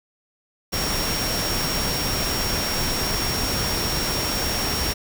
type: tone in noise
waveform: sine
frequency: 5560 Hz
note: F8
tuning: 9 cents flat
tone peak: -27 dBFS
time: 0.72-4.94 s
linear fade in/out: 20 ms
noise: pink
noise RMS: -25 dBFS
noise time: 0.72-4.94 s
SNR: -5 dB
effects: none